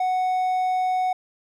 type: tone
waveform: triangle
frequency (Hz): 740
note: F#5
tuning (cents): 0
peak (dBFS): -18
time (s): 0-1.13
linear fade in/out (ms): 5
effects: none